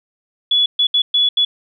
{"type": "tone bursts at uneven times", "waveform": "sine", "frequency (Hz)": 3409, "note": "G#7", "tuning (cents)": 45, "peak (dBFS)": -11, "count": 5, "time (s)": [[0.51, 0.66], [0.79, 0.87], [0.94, 1.02], [1.14, 1.29], [1.37, 1.45]], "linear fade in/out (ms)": 5, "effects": []}